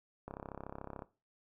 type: click train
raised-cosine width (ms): 1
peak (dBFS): -29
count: 26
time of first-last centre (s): 0.28-1.022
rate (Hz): 33.7
effects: noise-tail reverb RT60 0.3 s tail -17 dB re dry